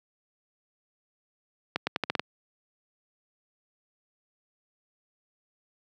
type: accelerating click train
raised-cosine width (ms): 0.3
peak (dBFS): -10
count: 7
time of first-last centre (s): 1.76-2.196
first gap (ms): 110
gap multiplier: 0.83
effects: high-pass 150 Hz 12 dB/octave